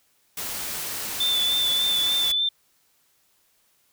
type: noise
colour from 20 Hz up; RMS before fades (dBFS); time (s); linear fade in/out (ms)
white; -31; 0.37-2.32; 5
type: tone with vibrato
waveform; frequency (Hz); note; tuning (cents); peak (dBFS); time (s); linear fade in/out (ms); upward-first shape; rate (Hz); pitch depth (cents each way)
sine; 3520; A7; 0; -20; 1.2-2.49; 5; sine; 3.4; 28
effects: white hiss -65 dBFS RMS until 3.92 s